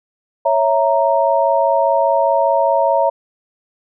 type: chord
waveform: sine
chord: A# diminished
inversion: first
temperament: equal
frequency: 554.4 / 659.3 / 932.3 Hz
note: C#5 / E5 / A#5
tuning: 0 / 0 / 0 cents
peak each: -16 dBFS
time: 0.45-3.1 s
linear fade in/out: 10 ms
effects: none